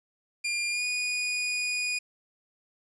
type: tone with pitch glide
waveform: sawtooth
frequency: 2400 to 2462 Hz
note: D7 to D#7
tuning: +37 to -19 cents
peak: -24 dBFS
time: 0.44-1.99 s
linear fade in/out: 10 ms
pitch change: +44 cents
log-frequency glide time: 0.7-0.84 s
effects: resampled to 22050 Hz + 10-bit